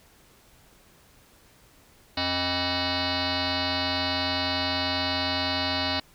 sine tone with frequency modulation, 1861 Hz, A#6, 3 cents flat, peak -24 dBFS, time 2.17-6 s, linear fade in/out 5 ms, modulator 355 Hz, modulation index 7.8, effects pink hiss -57 dBFS RMS until 6.14 s

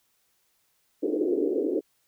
pink band-pass noise, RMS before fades -26 dBFS, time 1.02-1.81 s, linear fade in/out 20 ms, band 300 to 470 Hz, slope 48 dB/octave, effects white hiss -70 dBFS RMS until 2.07 s

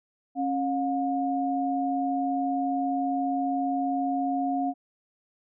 sine tone pair together, 273.1 / 715.7 Hz, C#4 / F5, -26 / +42 cents, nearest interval octave + perfect fourth, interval 1668 cents, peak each -27 dBFS, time 0.35-4.74 s, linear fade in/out 50 ms, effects none

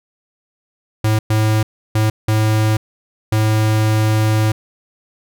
square tone bursts at uneven times, 108.6 Hz, A2, 22 cents flat, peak -13 dBFS, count 5, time 1.04-1.19 / 1.3-1.63 / 1.95-2.1 / 2.28-2.77 / 3.32-4.52 s, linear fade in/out 5 ms, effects none

